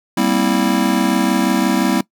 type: chord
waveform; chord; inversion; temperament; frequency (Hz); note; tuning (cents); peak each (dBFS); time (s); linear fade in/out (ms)
square; C dominant seventh; second; just; 196.22 / 235.5 / 261.6 / 327; G3 / Bb3 / C4 / E4; +2 / +18 / 0 / -14; -20; 0.17-2.01; 5
effects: noise-tail reverb RT60 0.1 s tail -21 dB re dry